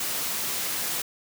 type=high-pass noise; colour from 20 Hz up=white; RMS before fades=-29 dBFS; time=0-1.02 s; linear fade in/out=5 ms; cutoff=110 Hz; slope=12 dB/octave; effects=none